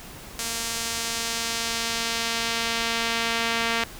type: tone with band-pass filter sweep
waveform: sawtooth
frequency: 230 Hz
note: A#3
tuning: 23 cents flat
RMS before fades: -27 dBFS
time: 0.39-3.84 s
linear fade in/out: 0 ms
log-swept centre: 7900 to 2600 Hz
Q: 0.86
effects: pink hiss -42 dBFS RMS until 3.99 s